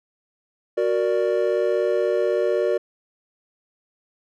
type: chord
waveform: triangle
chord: Gb augmented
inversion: none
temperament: equal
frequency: 370 / 466.2 / 587.3 Hz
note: Gb4 / Bb4 / D5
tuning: 0 / 0 / 0 cents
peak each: -21 dBFS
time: 0.77-2.78 s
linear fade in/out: 10 ms
effects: none